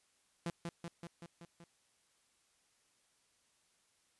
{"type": "tone with echo", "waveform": "sawtooth", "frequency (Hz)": 170, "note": "F3", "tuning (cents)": -46, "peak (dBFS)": -32, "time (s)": [0.46, 0.5], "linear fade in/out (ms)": 2, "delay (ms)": 190, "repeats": 6, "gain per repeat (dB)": -3, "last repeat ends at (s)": 1.64, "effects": ["white hiss -74 dBFS RMS until 4.19 s", "resampled to 24000 Hz"]}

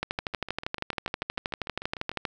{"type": "two click trains", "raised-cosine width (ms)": 0.3, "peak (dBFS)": [-12, -21], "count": [29, 14], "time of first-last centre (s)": [[0.03, 2.252], [0.19, 2.116]], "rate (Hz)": [12.6, 6.75], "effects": []}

